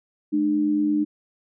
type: tone pair together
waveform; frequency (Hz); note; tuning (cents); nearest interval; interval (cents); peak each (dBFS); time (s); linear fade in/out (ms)
sine; 211.7 / 300.6; G#3 / D4; +33 / +40; tritone; 607; -27 / -19; 0.32-1.05; 20
effects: none